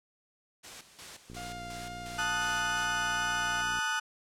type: noise with tremolo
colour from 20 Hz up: white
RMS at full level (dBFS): -44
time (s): 0.63-2.86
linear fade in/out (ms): 20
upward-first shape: square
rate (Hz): 2.8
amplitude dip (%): 70
type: click train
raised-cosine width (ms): 3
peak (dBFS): -34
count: 150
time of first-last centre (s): 1.3-3.787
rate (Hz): 59.9
type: tone with vibrato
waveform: sawtooth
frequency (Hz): 703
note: F5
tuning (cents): +11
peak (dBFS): -37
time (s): 1.36-3.62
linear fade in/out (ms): 10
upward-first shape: square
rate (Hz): 2.2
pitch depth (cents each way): 9
type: chord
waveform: 35% pulse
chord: D# diminished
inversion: second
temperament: equal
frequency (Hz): 880 / 1244.5 / 1480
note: A5 / D#6 / F#6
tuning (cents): 0 / 0 / 0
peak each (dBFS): -34 / -34 / -29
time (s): 2.18-4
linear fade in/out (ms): 10
effects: low-pass 8000 Hz 12 dB/octave